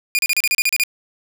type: tone bursts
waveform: sawtooth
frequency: 2427 Hz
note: D#7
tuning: 44 cents flat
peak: -11 dBFS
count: 10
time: 0.15-0.836 s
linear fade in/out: 0 ms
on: 38 ms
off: 34 ms
effects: none